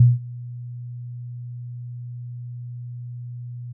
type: tone with ADSR envelope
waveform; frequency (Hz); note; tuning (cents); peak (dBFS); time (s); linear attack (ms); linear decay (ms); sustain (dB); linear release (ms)
sine; 121.6; B2; -26; -7; 0-3.73; 5; 180; -24; 14
effects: none